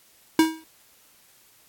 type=tone with exponential decay; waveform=square; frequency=320 Hz; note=D#4; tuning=49 cents sharp; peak=-12 dBFS; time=0.39-0.64 s; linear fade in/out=2 ms; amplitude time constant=53 ms; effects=white hiss -57 dBFS RMS until 1.68 s + AAC 64 kbps